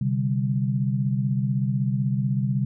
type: chord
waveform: sine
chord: C suspended second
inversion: none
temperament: equal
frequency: 130.81 / 146.83 / 196 Hz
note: C3 / D3 / G3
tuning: 0 / 0 / 0 cents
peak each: -23 / -28 / -26 dBFS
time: 0.01-2.65 s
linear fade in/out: 5 ms
effects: none